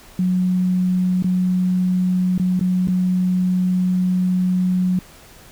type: tone with dropouts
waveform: sine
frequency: 182.8 Hz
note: F#3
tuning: 21 cents flat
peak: -15 dBFS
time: 0.19-4.99 s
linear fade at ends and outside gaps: 2 ms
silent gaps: 1.224-1.243 / 2.379-2.397 / 2.594-2.61 / 2.874-2.884 s
effects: pink hiss -45 dBFS RMS until 5.51 s